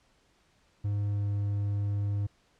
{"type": "tone with pitch glide", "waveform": "triangle", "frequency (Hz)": [102.3, 101.65], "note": ["G#2", "G#2"], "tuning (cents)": [-26, -37], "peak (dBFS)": -25, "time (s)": [0.84, 2.27], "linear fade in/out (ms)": 10, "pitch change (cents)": -11, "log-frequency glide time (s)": [1.1, 1.22], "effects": ["pink hiss -67 dBFS RMS until 2.59 s", "low-pass 7000 Hz 12 dB/octave"]}